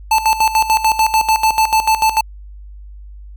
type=tone with tremolo; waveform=square; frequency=879 Hz; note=A5; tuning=2 cents flat; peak=-10 dBFS; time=0.11-2.21 s; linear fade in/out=5 ms; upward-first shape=square; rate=6.8 Hz; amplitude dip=75%; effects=added 50 Hz sine -32 dBFS peak until 3.36 s